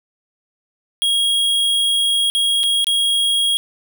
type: tone with dropouts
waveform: square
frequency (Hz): 3286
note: G#7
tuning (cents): -19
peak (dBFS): -15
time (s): 1.02-3.57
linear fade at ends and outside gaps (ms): 0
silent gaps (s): 2.3-2.35 / 2.633-2.637 / 2.844-2.869
effects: none